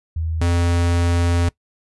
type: tone pair in turn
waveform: sine / square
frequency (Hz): 80.8 / 86.22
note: E2 / F2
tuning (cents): -34 / -22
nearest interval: minor second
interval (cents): 112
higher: second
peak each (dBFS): -20 / -16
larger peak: second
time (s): 0.16-0.41 / 0.41-1.49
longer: second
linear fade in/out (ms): 5
effects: noise-tail reverb RT60 0.1 s tail -21 dB re dry + resampled to 24000 Hz